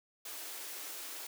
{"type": "high-pass noise", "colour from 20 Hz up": "white", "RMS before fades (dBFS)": -44, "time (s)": [0.25, 1.27], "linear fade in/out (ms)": 5, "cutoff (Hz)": 280, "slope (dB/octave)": 48, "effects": []}